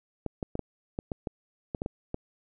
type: clicks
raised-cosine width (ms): 2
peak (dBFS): -18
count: 11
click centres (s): 0.263 / 0.428 / 0.554 / 0.593 / 0.989 / 1.118 / 1.272 / 1.748 / 1.819 / 1.861 / 2.144
effects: none